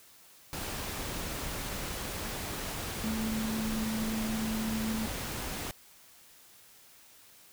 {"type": "tone in noise", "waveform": "sine", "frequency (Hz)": 220, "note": "A3", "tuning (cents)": 0, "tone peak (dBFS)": -31, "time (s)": [3.04, 5.06], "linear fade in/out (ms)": 0, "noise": "pink", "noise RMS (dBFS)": -37, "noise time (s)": [0.53, 5.71], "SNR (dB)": 3, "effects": ["white hiss -57 dBFS RMS until 7.52 s"]}